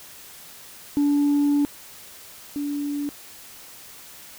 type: tone pair in turn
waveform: sine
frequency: 288.4 / 288.4 Hz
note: D4 / D4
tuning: -31 / -31 cents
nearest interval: unison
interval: 0 cents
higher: neither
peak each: -15 / -24 dBFS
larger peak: first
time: 0.97-1.65 / 2.56-3.09 s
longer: first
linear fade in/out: 0 ms
effects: tanh soft clip ceiling -15 dBFS + white hiss -44 dBFS RMS until 4.38 s